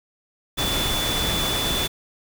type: tone in noise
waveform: sine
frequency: 3472 Hz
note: A7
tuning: 24 cents flat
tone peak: -25 dBFS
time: 0.57-1.88 s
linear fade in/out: 20 ms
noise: pink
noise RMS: -25 dBFS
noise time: 0.57-1.88 s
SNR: -3 dB
effects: none